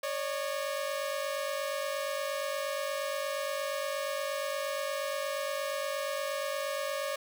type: tone pair together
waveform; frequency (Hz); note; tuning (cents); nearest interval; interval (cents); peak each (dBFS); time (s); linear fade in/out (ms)
sawtooth; 554.4 / 602.9; C#5 / D5; 0 / +45; minor second; 145; -30 / -32; 0.03-7.16; 5
effects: none